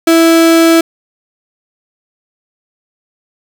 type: tone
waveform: 35% pulse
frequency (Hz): 329.6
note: E4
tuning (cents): 0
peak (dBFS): -3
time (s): 0.07-0.81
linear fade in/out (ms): 5
effects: none